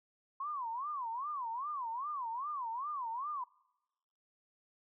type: tone with vibrato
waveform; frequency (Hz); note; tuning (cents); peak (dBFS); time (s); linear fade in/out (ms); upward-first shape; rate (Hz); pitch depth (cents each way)
sine; 1045; C6; -2; -36; 0.4-3.44; 5; sine; 2.5; 260
effects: noise-tail reverb RT60 1.0 s tail -25 dB re dry